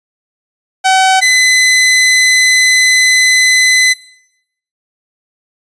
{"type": "tone pair in turn", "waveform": "sawtooth", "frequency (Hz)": [759, 2020], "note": ["F#5", "B6"], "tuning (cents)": [44, 39], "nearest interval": "octave + perfect fourth", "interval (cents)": 1695, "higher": "second", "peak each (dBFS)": -3, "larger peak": "neither", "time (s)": [[0.84, 1.21], [1.21, 3.94]], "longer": "second", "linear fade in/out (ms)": 20, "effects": ["noise-tail reverb RT60 0.8 s tail -21 dB re dry", "resampled to 22050 Hz"]}